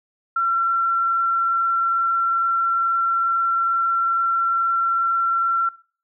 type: tone with frequency modulation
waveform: sine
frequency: 1358 Hz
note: F6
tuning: 49 cents flat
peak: -17 dBFS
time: 0.36-5.69 s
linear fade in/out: 5 ms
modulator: 22.3 Hz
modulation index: 0.37
effects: noise-tail reverb RT60 0.4 s tail -20 dB re dry